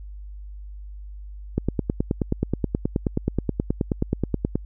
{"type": "click train", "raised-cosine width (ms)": 3, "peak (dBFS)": -8, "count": 29, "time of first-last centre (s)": [1.58, 4.556], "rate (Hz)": 9.41, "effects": ["added 50 Hz sine -35 dBFS peak until 4.65 s"]}